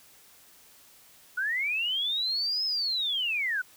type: linear two-way sweep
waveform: sine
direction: up then down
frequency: 1434 to 5200 to 1434 Hz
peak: -26 dBFS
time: 1.37-3.62 s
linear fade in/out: 10 ms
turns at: 2.65 s
effects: white hiss -56 dBFS RMS until 3.76 s